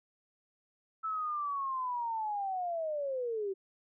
sine linear sweep, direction down, 1318.5 to 375.9 Hz, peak -32 dBFS, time 1.03-3.54 s, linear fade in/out 20 ms, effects none

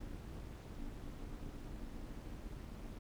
brown noise with amplitude modulation, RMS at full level -44 dBFS, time 0-2.99 s, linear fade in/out 10 ms, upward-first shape sine, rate 262 Hz, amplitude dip 70%, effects none

